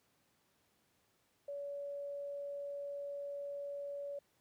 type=tone; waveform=sine; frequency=568 Hz; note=C#5; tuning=42 cents sharp; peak=-40 dBFS; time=1.48-4.19 s; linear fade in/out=5 ms; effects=pink hiss -75 dBFS RMS until 4.4 s + high-pass 100 Hz 12 dB/octave